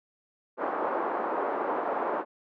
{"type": "band-pass noise", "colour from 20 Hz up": "white", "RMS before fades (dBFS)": -30, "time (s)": [0.57, 2.25], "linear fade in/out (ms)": 50, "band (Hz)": [310, 1100], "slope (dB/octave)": 24, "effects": []}